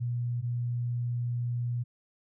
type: tone pair in turn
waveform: sine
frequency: 120.7 / 120.7 Hz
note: B2 / B2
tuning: -39 / -39 cents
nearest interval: unison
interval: 0 cents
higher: neither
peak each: -28 dBFS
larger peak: neither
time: 0-0.42 / 0.42-1.84 s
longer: second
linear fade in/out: 20 ms
effects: none